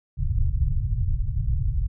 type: low-pass noise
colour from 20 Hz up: pink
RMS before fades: -23 dBFS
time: 0.17-1.88 s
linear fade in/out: 20 ms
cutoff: 130 Hz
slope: 48 dB/octave
effects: none